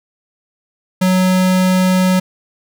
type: tone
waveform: square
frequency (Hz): 185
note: F#3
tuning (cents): 0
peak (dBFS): -11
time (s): 1.01-2.2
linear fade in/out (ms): 10
effects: none